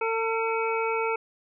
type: harmonic tone with a mistuned harmonic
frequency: 450.7 Hz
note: A4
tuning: 42 cents sharp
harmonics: 1 / 2 / 3 / 5 / 6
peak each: -27 / -30 / -32 / -34 / -35 dBFS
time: 0.01-1.16 s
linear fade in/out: 5 ms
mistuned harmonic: 6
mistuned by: -100 cents
effects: none